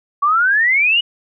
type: exponential sweep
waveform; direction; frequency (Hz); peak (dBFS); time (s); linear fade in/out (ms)
sine; up; 1122 to 2957; -11; 0.22-1.01; 10
effects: none